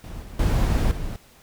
brown noise with level steps, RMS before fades -34 / -38 / -20 / -30 dBFS, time 0.04-1.16 s, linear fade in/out 0 ms, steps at 0.22 / 0.39 / 0.91 s, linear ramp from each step 5 ms, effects pink hiss -53 dBFS RMS until 1.42 s

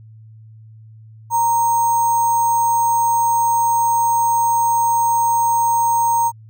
sine tone with sample-and-hold, 932.3 Hz, A#5, in tune, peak -13 dBFS, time 1.3-6.32 s, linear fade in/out 50 ms, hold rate 7350 Hz, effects added 110 Hz sine -39 dBFS peak until 6.49 s

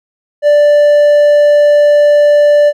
triangle tone with hard clipping, 587.3 Hz, D5, in tune, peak -5 dBFS, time 0.42-2.73 s, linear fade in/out 50 ms, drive 6 dB, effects none

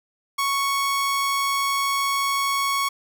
sawtooth tone, 1108.7 Hz, C#6, in tune, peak -17 dBFS, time 0.38-2.89 s, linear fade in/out 10 ms, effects none

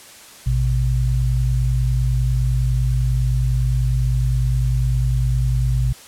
sine tone pair together, 56.17 / 126.1 Hz, A1 / B2, +36 / +36 cents, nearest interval octave + major second, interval 1400 cents, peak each -18 dBFS, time 0.46-5.93 s, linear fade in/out 10 ms, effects white hiss -42 dBFS RMS until 6.07 s + low-pass 11000 Hz 12 dB/octave

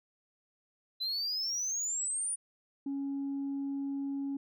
sine exponential sweep, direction up, 3995 to 9640 Hz, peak -29 dBFS, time 1-2.36 s, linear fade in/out 20 ms
sine tone, 277.2 Hz, C#4, in tune, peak -31 dBFS, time 2.86-4.37 s, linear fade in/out 5 ms
effects tanh soft clip ceiling -30 dBFS

